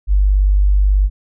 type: tone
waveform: sine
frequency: 49.19 Hz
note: G1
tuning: 7 cents sharp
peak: -9 dBFS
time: 0.07-1.1 s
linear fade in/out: 50 ms
effects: none